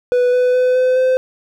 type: tone with pitch steps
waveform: triangle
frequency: 493.9 / 499.1 / 504.3 / 509.5 / 514.9 Hz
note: B4 / B4 / B4 / C5 / C5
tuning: 0 / +18 / +36 / -46 / -28 cents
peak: -9 dBFS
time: 0.12-1.17 s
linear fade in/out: 0 ms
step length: 210 ms
effects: none